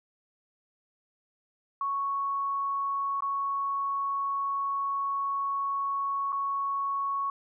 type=tone with dropouts; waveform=sine; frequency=1108.7 Hz; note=C#6; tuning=in tune; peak=-27 dBFS; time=1.81-7.3 s; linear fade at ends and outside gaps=2 ms; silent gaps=3.206-3.222 / 6.322-6.327 s; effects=none